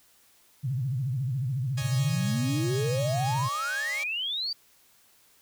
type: tone with vibrato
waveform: sine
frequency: 130 Hz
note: C3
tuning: 11 cents flat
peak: -26 dBFS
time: 0.63-3.49 s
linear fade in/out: 20 ms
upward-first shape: sine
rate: 14 Hz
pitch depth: 180 cents each way
type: chord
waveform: 5% pulse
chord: C# suspended second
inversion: none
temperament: equal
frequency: 554.4 / 622.3 / 830.6 Hz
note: C#5 / D#5 / G#5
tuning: 0 / 0 / 0 cents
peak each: -29 dBFS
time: 1.77-4.04 s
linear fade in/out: 10 ms
type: exponential sweep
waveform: sine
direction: up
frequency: 106.2 to 4730 Hz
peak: -28 dBFS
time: 1.82-4.53 s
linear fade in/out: 5 ms
effects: white hiss -61 dBFS RMS until 5.41 s